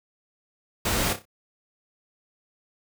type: noise with echo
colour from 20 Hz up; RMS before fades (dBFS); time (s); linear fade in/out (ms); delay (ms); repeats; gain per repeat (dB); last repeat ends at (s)
pink; -25; 0.85-1.13; 5; 31; 4; -9; 1.254
effects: none